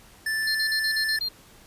square tone, 1760 Hz, A6, in tune, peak -25 dBFS, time 0.26-1.19 s, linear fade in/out 5 ms
click, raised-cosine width 0.3 ms, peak -34 dBFS, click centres 0.428 s
triangle tone bursts, 4199 Hz, C8, 5 cents sharp, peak -24 dBFS, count 7, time 0.47-1.287 s, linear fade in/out 5 ms, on 79 ms, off 44 ms
effects pink hiss -52 dBFS RMS until 1.66 s + resampled to 32000 Hz

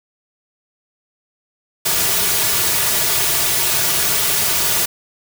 white noise with comb filter, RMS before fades -17 dBFS, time 1.85-4.86 s, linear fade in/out 10 ms, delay 3.8 ms, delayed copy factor -0.8, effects none

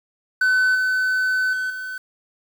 triangle tone with level steps, 1513 Hz, F#6, 38 cents sharp, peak -13 / -16 / -20 / -26 dBFS, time 0.41-1.98 s, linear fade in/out 5 ms, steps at 0.75 / 1.53 / 1.7 s, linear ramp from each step 2 ms, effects 7-bit

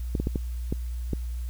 clicks, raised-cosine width 3 ms, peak -14 dBFS, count 6, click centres 0.152 / 0.2 / 0.271 / 0.358 / 0.725 / 1.133 s, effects added 60 Hz sine -29 dBFS peak until 1.49 s + white hiss -54 dBFS RMS until 1.49 s

